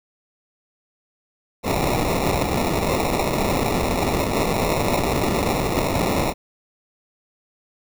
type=noise with sample-and-hold; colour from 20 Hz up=white; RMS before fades=-21 dBFS; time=1.63-6.34 s; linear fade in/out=50 ms; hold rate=1575 Hz; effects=none